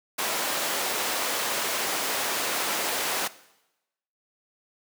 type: high-pass noise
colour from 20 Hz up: pink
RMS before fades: -28 dBFS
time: 0.18-3.28 s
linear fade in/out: 10 ms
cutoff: 480 Hz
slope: 12 dB/octave
effects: noise-tail reverb RT60 0.9 s tail -18 dB re dry